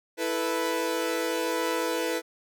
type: chord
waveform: sawtooth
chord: E suspended fourth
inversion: none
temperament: equal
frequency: 329.6 / 440 / 493.9 Hz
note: E4 / A4 / B4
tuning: 0 / 0 / 0 cents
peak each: -27 / -29 / -25 dBFS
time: 0.17-2.22 s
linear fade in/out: 50 ms
effects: none